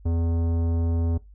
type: tone with tanh clipping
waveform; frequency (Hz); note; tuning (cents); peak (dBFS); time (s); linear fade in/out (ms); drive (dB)
sine; 83.6; E2; +25; -23; 0.05-1.18; 10; 15
effects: noise-tail reverb RT60 0.2 s tail -19 dB re dry + added 50 Hz sine -45 dBFS peak until 1.34 s